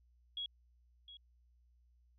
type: tone with echo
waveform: sine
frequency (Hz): 3322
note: G#7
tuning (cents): 0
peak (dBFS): -38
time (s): 0.37-0.46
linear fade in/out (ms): 2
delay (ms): 710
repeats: 1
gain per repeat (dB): -13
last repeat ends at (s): 1.17
effects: added 60 Hz sine -66 dBFS peak until 2.18 s

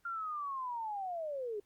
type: linear sweep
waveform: sine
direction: down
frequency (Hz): 1400 to 398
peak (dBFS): -36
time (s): 0.05-1.6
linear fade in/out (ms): 5
effects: pink hiss -75 dBFS RMS until 1.65 s + Opus 48 kbps

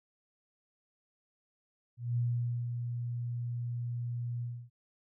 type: tone with ADSR envelope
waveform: sine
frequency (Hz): 120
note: B2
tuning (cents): -49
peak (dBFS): -27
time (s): 1.97-4.7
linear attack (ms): 200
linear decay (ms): 500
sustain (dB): -6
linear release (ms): 280
effects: none

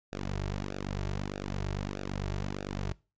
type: tone with flanger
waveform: sawtooth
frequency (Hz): 48.86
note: G1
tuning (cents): -5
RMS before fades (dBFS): -35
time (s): 0.12-2.93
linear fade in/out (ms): 10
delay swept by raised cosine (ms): 0.94 to 4.04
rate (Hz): 1.6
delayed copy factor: -0.95
effects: noise-tail reverb RT60 0.3 s tail -22 dB re dry + resampled to 16000 Hz

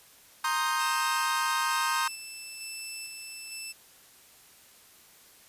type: chord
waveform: 40% pulse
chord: C minor seventh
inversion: third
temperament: equal with one note detuned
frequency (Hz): 932.3 / 1059.9 / 1244.5 / 1568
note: Bb5 / C6 / Eb6 / G6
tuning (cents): 0 / +22 / 0 / 0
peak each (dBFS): -31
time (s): 0.44-2.08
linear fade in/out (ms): 5
type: tone with tremolo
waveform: 15% pulse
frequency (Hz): 2647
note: E7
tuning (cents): +7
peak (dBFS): -30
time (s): 0.79-3.73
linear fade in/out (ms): 20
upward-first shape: square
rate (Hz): 1.1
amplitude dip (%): 30
effects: white hiss -56 dBFS RMS until 5.48 s + resampled to 32000 Hz

